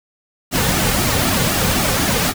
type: noise with flanger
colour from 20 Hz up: pink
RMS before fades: -17 dBFS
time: 0.51-2.34 s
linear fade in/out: 50 ms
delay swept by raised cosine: 1.9 to 3.1 ms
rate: 3.9 Hz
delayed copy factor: -0.6
effects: none